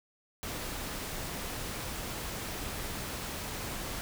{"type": "noise", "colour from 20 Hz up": "pink", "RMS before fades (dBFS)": -38, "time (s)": [0.43, 4.01], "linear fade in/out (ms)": 0, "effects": []}